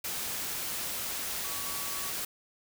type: tone in noise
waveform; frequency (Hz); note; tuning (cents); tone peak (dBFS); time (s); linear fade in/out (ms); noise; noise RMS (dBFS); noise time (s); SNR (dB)
sine; 1134; C#6; +39; -44; 1.44-2.11; 5; white; -35; 0.04-2.25; -12
effects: none